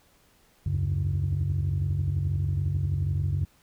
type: tone cluster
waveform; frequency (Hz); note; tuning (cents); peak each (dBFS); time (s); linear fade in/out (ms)
sine; 71.9 / 82.4 / 94.3 / 140.8; D2 / E2 / F#2 / C#3; -36 / 0 / +33 / +27; -33 / -33 / -25 / -27; 0.66-3.45; 5
effects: tanh soft clip ceiling -19 dBFS + pink hiss -62 dBFS RMS until 3.62 s